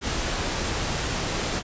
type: noise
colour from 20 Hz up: pink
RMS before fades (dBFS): -27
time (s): 0.01-1.63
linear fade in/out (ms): 50
effects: resampled to 16000 Hz